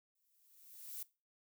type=noise with exponential growth; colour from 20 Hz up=violet; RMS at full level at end=-43 dBFS; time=0.15-1.03 s; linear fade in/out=5 ms; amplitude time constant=190 ms; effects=noise-tail reverb RT60 0.3 s tail -20 dB re dry